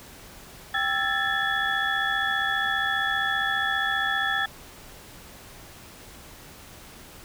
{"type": "tone cluster", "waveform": "sine", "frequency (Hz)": [787, 1323, 1690, 1765, 3389], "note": ["G5", "E6", "G#6", "A6", "G#7"], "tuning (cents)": [7, 6, 30, 5, 34], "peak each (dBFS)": [-31, -31, -30, -26, -31], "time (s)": [0.74, 4.46], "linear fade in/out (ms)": 5, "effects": ["pink hiss -46 dBFS RMS until 7.24 s"]}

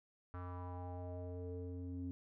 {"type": "tone with low-pass filter sweep", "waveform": "square", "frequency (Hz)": 89.5, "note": "F2", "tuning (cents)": 43, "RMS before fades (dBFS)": -45, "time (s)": [0.34, 2.11], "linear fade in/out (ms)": 0, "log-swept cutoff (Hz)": [1300, 270], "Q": 4.1, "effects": []}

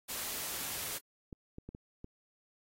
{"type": "noise", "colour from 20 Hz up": "white", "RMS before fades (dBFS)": -39, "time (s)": [0.08, 0.99], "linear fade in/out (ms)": 20}
{"type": "clicks", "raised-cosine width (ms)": 3, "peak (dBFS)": -32, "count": 5, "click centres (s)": [1.328, 1.584, 1.69, 1.749, 2.044]}
{"effects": ["AAC 48 kbps"]}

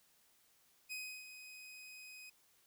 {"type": "tone with ADSR envelope", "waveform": "sawtooth", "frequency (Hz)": 2511, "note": "D#7", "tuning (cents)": 15, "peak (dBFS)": -38, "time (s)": [0.89, 2.3], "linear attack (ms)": 29, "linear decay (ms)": 320, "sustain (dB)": -10, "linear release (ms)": 8, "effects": ["white hiss -71 dBFS RMS until 2.66 s"]}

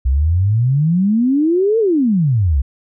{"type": "exponential two-way sweep", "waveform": "sine", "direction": "up then down", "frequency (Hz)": [61.7, 464.8, 61.7], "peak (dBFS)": -11, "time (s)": [0.05, 2.62], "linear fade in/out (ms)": 10, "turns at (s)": 1.79, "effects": []}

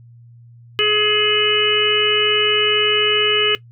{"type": "harmonic tone", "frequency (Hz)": 422.3, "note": "G#4", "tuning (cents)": 29, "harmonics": [1, 3, 4, 5, 6, 7], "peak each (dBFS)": [-19, -25, -26, -25, -22, -16], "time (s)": [0.79, 3.55], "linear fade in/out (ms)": 0, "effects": ["noise-tail reverb RT60 0.1 s tail -18 dB re dry", "added 118 Hz sine -41 dBFS peak until 3.71 s"]}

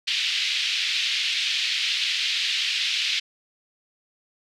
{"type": "band-pass noise", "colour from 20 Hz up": "white", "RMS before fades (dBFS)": -25, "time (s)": [0.07, 3.2], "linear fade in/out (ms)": 10, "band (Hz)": [2400, 4000], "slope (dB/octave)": 24, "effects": []}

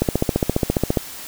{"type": "click train", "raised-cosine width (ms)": 2, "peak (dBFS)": -3, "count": 15, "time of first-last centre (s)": [0.02, 0.972], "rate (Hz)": 14.7, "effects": ["white hiss -35 dBFS RMS until 1.27 s"]}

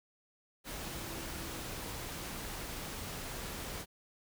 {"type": "tone in noise", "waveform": "sine", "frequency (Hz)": 330.6, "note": "E4", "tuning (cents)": 5, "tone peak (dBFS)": -51, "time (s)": [0.88, 1.69], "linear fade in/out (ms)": 50, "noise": "pink", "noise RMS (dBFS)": -42, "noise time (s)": [0.64, 3.86], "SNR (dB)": -12, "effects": []}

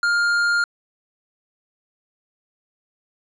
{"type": "tone with tanh clipping", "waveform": "sine", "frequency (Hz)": 1407, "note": "F6", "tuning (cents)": 12, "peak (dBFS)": -18, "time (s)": [0.03, 0.64], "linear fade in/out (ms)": 2, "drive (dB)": 10, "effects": ["resampled to 24000 Hz"]}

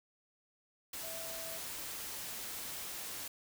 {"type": "tone in noise", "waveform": "sine", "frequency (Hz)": 656, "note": "E5", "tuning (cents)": -9, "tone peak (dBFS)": -47, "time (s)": [1.03, 1.58], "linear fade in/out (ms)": 5, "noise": "white", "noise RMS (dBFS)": -43, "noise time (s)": [0.93, 3.28], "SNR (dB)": -7, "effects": []}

